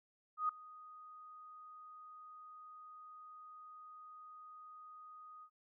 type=tone with ADSR envelope; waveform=sine; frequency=1244.5 Hz; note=D#6; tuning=in tune; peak=-30 dBFS; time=0.37-5.5 s; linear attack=120 ms; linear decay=4 ms; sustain=-22 dB; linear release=71 ms; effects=none